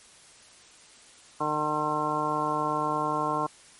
harmonic tone with a mistuned harmonic, 151.7 Hz, D#3, 44 cents flat, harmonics 1 / 2 / 3 / 4 / 5 / 6 / 7 / 9, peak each -38 / -34 / -35 / -35 / -34 / -33 / -28 / -37 dBFS, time 1.4-3.47 s, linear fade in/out 10 ms, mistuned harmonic 9, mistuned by -20 cents, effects white hiss -53 dBFS RMS until 3.79 s + MP3 48 kbps

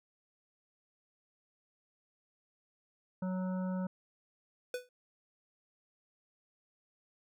harmonic tone, 185.3 Hz, F#3, 3 cents sharp, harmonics 1 / 3 / 5 / 7 / 8, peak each -33 / -43 / -48 / -53 / -55 dBFS, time 3.22-3.87 s, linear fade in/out 5 ms
square tone with exponential decay, 496.4 Hz, B4, 9 cents sharp, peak -32 dBFS, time 4.74-4.89 s, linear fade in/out 2 ms, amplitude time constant 32 ms
effects none

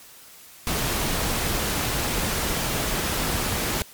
pink noise, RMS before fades -25 dBFS, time 0.67-3.82 s, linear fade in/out 0 ms, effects white hiss -47 dBFS RMS until 3.93 s + MP3 96 kbps

